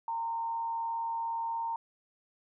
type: tone with frequency modulation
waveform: sine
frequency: 919 Hz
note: A#5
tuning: 25 cents flat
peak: -31 dBFS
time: 0.08-1.76 s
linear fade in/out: 2 ms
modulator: 117 Hz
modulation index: 0.27
effects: none

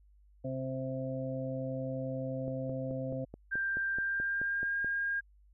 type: harmonic tone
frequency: 131.4 Hz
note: C3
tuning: 8 cents sharp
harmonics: 1 / 2 / 4 / 5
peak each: -38 / -39 / -38 / -44 dBFS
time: 0.44-3.25 s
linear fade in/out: 10 ms
type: click train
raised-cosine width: 2 ms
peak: -30 dBFS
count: 12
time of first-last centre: 2.48-4.846 s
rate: 4.65 Hz
type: tone with pitch glide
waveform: sine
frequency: 1583 to 1617.2 Hz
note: G6 to G#6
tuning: +17 to -46 cents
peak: -30 dBFS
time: 3.51-5.21 s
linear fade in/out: 20 ms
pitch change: +37 cents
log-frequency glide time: 3.95-4.77 s
effects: added 50 Hz sine -59 dBFS peak until 5.53 s

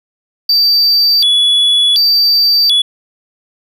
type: tone with vibrato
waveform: triangle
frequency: 3977 Hz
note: B7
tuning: 11 cents sharp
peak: -6 dBFS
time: 0.49-2.82 s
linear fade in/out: 5 ms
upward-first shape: square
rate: 0.68 Hz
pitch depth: 270 cents each way
effects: none

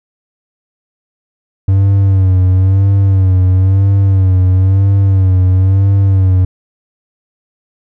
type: tone with vibrato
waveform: triangle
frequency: 95.4 Hz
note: G2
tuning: 47 cents flat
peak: -4 dBFS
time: 1.68-6.45 s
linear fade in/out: 5 ms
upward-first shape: sine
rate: 1 Hz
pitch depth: 59 cents each way
effects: none

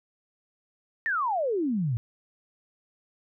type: exponential sweep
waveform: sine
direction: down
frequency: 1864.7 to 109.3 Hz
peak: -24 dBFS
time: 1.06-1.97 s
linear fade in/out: 0 ms
effects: none

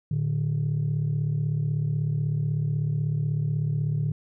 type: tone pair together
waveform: sine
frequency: 113.5 / 149.68 Hz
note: A#2 / D3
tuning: -46 / +33 cents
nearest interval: perfect fourth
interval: 479 cents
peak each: -26 / -23 dBFS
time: 0.11-4.12 s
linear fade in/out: 5 ms
effects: tanh soft clip ceiling -19 dBFS

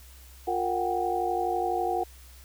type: tone cluster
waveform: sine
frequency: 354.4 / 461.2 / 737 / 789 Hz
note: F4 / A#4 / F#5 / G5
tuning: +25 / -19 / -7 / +11 cents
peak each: -31 / -33 / -28 / -32 dBFS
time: 0.47-2.04 s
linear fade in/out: 10 ms
effects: added 64 Hz sine -48 dBFS peak until 2.44 s + white hiss -54 dBFS RMS until 2.44 s

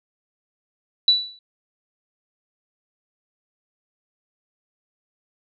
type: tone with exponential decay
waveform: sine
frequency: 3951 Hz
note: B7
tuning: in tune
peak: -9 dBFS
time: 1.08-1.39 s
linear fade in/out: 2 ms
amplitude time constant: 66 ms
effects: none

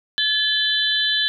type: tone cluster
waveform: sine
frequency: 1715 / 3072 / 3492 / 3995 Hz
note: A6 / G7 / A7 / B7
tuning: -45 / -36 / -14 / +19 cents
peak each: -23 dBFS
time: 0.18-1.28 s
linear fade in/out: 0 ms
effects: none

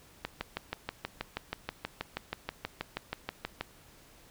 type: click train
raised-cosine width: 0.3 ms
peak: -17 dBFS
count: 22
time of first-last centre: 0.25-3.61 s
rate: 6.25 Hz
effects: pink hiss -58 dBFS RMS until 4.3 s

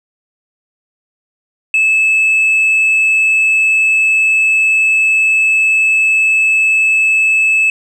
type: tone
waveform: sine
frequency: 2609 Hz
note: E7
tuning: 18 cents flat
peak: -6 dBFS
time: 1.74-7.7 s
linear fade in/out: 2 ms
effects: tanh soft clip ceiling -7 dBFS + 8-bit

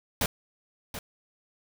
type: noise with echo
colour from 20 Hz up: pink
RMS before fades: -26 dBFS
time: 0.21-0.26 s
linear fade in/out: 2 ms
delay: 730 ms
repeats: 1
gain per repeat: -11 dB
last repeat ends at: 0.99 s
effects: none

